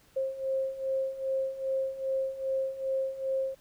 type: beating tone pair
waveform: sine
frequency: 531 / 533.5 Hz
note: C5 / C5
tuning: +25 / +34 cents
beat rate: 2.5 Hz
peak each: -34 / -30 dBFS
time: 0.16-3.55 s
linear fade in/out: 10 ms
effects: pink hiss -62 dBFS RMS until 3.6 s